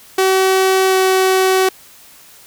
sawtooth tone with pitch glide, 379.6 to 377.4 Hz, F#4 to F#4, +44 to +34 cents, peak -7 dBFS, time 0.18-1.69 s, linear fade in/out 5 ms, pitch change -10 cents, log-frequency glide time 0.88-0.95 s, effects white hiss -43 dBFS RMS until 2.46 s

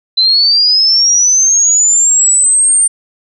sine linear sweep, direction up, 4010 to 8870 Hz, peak -6 dBFS, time 0.17-2.88 s, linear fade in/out 10 ms, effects none

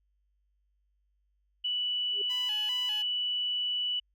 sine tone, 2960 Hz, F#7, in tune, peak -28 dBFS, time 1.64-4 s, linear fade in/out 10 ms
sine tone with exponential growth, 406.3 Hz, G#4, 38 cents flat, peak -36 dBFS, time 2.09-2.22 s, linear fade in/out 5 ms, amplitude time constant 28 ms
10% pulse tone with vibrato, 920 Hz, A#5, 23 cents flat, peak -34 dBFS, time 2.29-3.03 s, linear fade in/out 20 ms, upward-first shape square, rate 2.5 Hz, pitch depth 140 cents each way
effects added 50 Hz sine -70 dBFS peak until 4.14 s

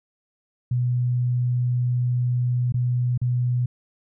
sine tone with dropouts, 123.4 Hz, B2, 1 cent flat, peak -19 dBFS, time 0.71-3.66 s, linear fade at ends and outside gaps 5 ms, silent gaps 2.723-2.741 / 3.177-3.215 s, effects none

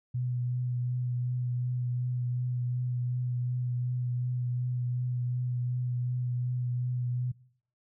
sine tone with vibrato, 123.8 Hz, B2, 5 cents sharp, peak -28 dBFS, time 0.14-7.32 s, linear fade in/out 10 ms, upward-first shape triangle, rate 2.7 Hz, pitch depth 18 cents each way, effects noise-tail reverb RT60 0.6 s tail -21 dB re dry

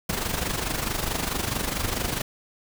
pink noise with amplitude modulation, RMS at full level -25 dBFS, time 0.09-2.22 s, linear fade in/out 5 ms, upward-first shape sine, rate 24.6 Hz, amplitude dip 65%, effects none

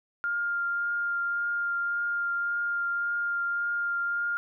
sine tone with vibrato, 1403 Hz, F6, 8 cents sharp, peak -26 dBFS, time 0.24-4.37 s, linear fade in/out 0 ms, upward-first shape triangle, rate 1.8 Hz, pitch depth 12 cents each way, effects none

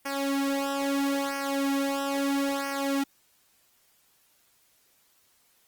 sawtooth tone with flanger, 277.2 Hz, C#4, in tune, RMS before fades -28 dBFS, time 0.05-3.04 s, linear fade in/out 10 ms, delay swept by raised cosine 0.26 to 3.16 ms, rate 0.76 Hz, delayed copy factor -0.9, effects white hiss -65 dBFS RMS until 5.67 s + Opus 24 kbps

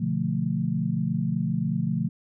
sine chord, B half-diminished seventh, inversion none, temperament equal, 123.47 / 146.83 / 174.61 / 220 Hz, B2 / D3 / F3 / A3, 0 / 0 / 0 / 0 cents, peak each -31 / -29 / -27 / -29 dBFS, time 0-2.09 s, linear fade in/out 10 ms, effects none

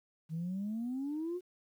sine exponential sweep, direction up, 155.56 to 369.8 Hz, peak -33 dBFS, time 0.29-1.41 s, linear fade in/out 50 ms, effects tanh soft clip ceiling -31 dBFS + 11-bit

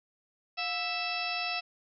harmonic tone with a mistuned harmonic, 659.3 Hz, E5, in tune, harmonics 1 / 2 / 3 / 4 / 5 / 6 / 7 / 8, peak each -37 / -41 / -44 / -34 / -44 / -41 / -43 / -39 dBFS, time 0.57-1.61 s, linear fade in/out 20 ms, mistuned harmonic 1, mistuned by +140 cents, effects none

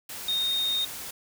sine tone in noise, 3697 Hz, A#7, 15 cents flat, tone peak -24 dBFS, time 0.28-0.85 s, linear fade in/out 5 ms, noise white, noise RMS -38 dBFS, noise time 0.09-1.11 s, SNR +11 dB, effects none

